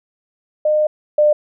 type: tone pair in turn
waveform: sine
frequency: 609 / 599.6 Hz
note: D#5 / D5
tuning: -37 / +36 cents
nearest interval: unison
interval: 27 cents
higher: first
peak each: -12 / -9 dBFS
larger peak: second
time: 0.65-0.87 / 1.18-1.33 s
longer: first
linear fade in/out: 5 ms
effects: none